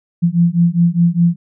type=beating tone pair; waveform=sine; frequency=168.9 / 173.8 Hz; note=E3 / F3; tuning=+42 / -8 cents; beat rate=4.9 Hz; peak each=-13 dBFS; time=0.22-1.36 s; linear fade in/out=20 ms; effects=none